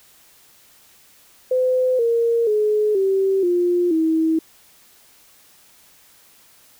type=tone with pitch steps; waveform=sine; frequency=510 / 465 / 423.9 / 386.5 / 352.4 / 321.3 Hz; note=C5 / A#4 / G#4 / G4 / F4 / E4; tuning=-44 / -4 / +35 / -24 / +16 / -44 cents; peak=-15 dBFS; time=1.51-4.39 s; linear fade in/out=5 ms; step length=480 ms; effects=white hiss -52 dBFS RMS until 6.79 s